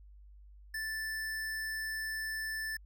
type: tone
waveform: square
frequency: 1760 Hz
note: A6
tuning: in tune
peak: -36 dBFS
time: 0.74-2.77 s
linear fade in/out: 5 ms
effects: added 50 Hz sine -52 dBFS peak until 2.85 s